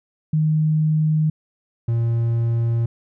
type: tone pair in turn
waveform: sine / triangle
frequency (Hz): 155.2 / 116.27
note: D#3 / A#2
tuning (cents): -4 / -4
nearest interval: perfect fourth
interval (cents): 500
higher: first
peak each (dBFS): -15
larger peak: neither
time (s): 0.33-1.3 / 1.88-2.86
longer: second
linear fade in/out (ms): 5
effects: none